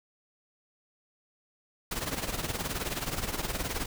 pink noise with tremolo, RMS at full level -30 dBFS, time 1.91-3.86 s, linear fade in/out 5 ms, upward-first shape triangle, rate 19 Hz, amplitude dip 80%, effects none

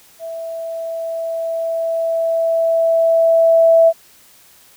sine tone with level ramp, 659.3 Hz, E5, in tune, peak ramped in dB -25 to -6 dBFS, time 0.19-3.93 s, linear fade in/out 50 ms, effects white hiss -48 dBFS RMS until 4.76 s

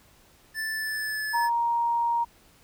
square tone with pitch glide, 1760 to 1726.8 Hz, A6 to A6, 0 to -33 cents, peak -29 dBFS, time 0.54-1.5 s, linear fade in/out 50 ms, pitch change -33 cents, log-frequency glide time 0.71-1.26 s
sine tone, 938 Hz, A#5, 11 cents sharp, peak -22 dBFS, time 1.33-2.25 s, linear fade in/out 20 ms
effects pink hiss -58 dBFS RMS until 2.63 s

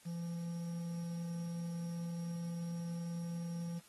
triangle tone with quantisation, 170 Hz, F3, 46 cents flat, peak -36 dBFS, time 0.05-3.8 s, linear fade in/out 20 ms, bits 10, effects white hiss -63 dBFS RMS until 3.88 s + AAC 32 kbps

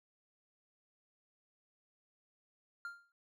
triangle tone with exponential decay, 1396.9 Hz, F6, in tune, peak -36 dBFS, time 2.85-3.12 s, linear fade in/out 1 ms, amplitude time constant 57 ms, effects MP3 96 kbps

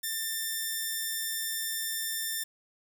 5% pulse tone, 1790 Hz, A6, 29 cents sharp, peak -20 dBFS, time 0.03-2.44 s, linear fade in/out 10 ms, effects 10-bit

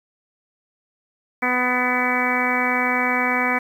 harmonic tone with a mistuned harmonic, 249.5 Hz, B3, 18 cents sharp, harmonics 1 / 2 / 3 / 4 / 5 / 6 / 7 / 8 / 9, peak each -26 / -29 / -27 / -27 / -28 / -30 / -28 / -25 / -24 dBFS, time 1.42-3.59 s, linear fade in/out 10 ms, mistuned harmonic 9, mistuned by +22 cents, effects 8-bit

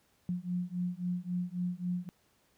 sine beating tone pair, 176.6 / 180.3 Hz, F3 / F#3, +20 / -45 cents, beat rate 3.7 Hz, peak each -35 / -35 dBFS, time 0.29-2.09 s, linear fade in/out 0 ms, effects pink hiss -70 dBFS RMS until 2.57 s + high-pass 60 Hz 12 dB/octave

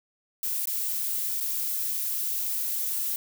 violet noise with dropouts, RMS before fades -29 dBFS, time 0.43-3.16 s, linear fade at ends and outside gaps 2 ms, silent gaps 0.656-0.672 / 1.403-1.407 s, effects none

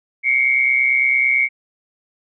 sine tone pair together, 2143 / 2272 Hz, C7 / C#7, +41 / +42 cents, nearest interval minor second, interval 101 cents, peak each -16 dBFS, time 0.23-1.49 s, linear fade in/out 50 ms, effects none

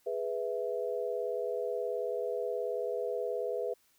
sine chord, E major, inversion first, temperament equal, 415.3 / 493.9 / 659.3 Hz, G#4 / B4 / E5, 0 / 0 / 0 cents, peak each -36 / -34 / -38 dBFS, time 0.06-3.74 s, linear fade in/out 10 ms, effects white hiss -69 dBFS RMS until 3.98 s

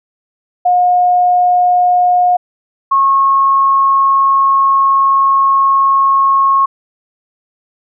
sine tone pair in turn, 718 / 1090.3 Hz, F5 / C#6, +48 / -29 cents, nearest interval perfect fifth, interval 723 cents, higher second, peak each -7 dBFS, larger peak neither, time 0.65-2.37 / 2.91-6.66 s, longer second, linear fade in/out 10 ms, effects none

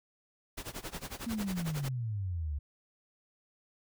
pink noise with tremolo, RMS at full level -39 dBFS, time 0.57-1.89 s, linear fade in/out 10 ms, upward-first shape sine, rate 11 Hz, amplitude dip 90%
sine exponential sweep, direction down, 236.8 to 69.3 Hz, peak -32 dBFS, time 1.26-2.59 s, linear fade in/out 10 ms
effects none

